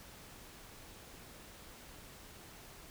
silence, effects pink hiss -54 dBFS RMS until 2.9 s

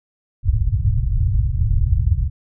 white low-pass noise, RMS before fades -17 dBFS, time 0.43-2.3 s, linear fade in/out 50 ms, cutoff 120 Hz, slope 48 dB/octave, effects none

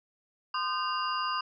sine tone cluster, 1033 / 1220 / 1544 / 2802 / 4854 Hz, C6 / D#6 / G6 / F7 / D#8, -22 / -34 / -27 / +5 / -44 cents, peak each -33 / -32 / -39 / -38 / -38 dBFS, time 0.54-1.41 s, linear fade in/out 5 ms, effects none

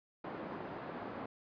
pink band-pass noise, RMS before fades -44 dBFS, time 0.24-1.26 s, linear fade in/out 5 ms, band 210 to 1200 Hz, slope 12 dB/octave, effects resampled to 11025 Hz

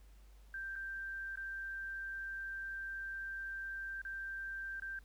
sine tone with dropouts, 1573 Hz, G6, 6 cents sharp, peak -40 dBFS, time 0.54-4.99 s, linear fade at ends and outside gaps 2 ms, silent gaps 0.756-0.76 / 1.357-1.373 / 4.017-4.05 / 4.799-4.821 s, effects added 50 Hz sine -56 dBFS peak until 5.04 s + pink hiss -70 dBFS RMS until 5.04 s

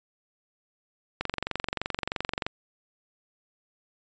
click train, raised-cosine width 0.3 ms, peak -12 dBFS, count 30, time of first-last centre 1.21-2.465 s, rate 23.1 Hz, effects resampled to 16000 Hz

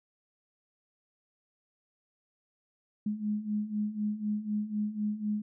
sine beating tone pair, 207.7 / 211.7 Hz, G#3 / G#3, 0 / +33 cents, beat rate 4 Hz, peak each -35 / -31 dBFS, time 3.06-5.42 s, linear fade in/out 5 ms, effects none

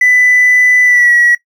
triangle tone with pitch glide, 1993 to 1922.9 Hz, B6 to B6, +15 to -47 cents, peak -3 dBFS, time 0.01-1.35 s, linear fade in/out 5 ms, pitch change -62 cents, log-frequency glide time 0.84-1.13 s, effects noise-tail reverb RT60 0.1 s tail -20 dB re dry + tanh soft clip ceiling 0 dBFS

